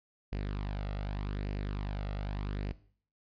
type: tone with flanger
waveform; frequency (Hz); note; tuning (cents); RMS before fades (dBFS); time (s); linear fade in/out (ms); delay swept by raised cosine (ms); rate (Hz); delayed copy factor
sawtooth; 50; G1; +35; -35; 0.32-2.73; 10; 0.41 to 1.51; 0.84; +0.5
effects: noise-tail reverb RT60 0.5 s tail -18 dB re dry + resampled to 11025 Hz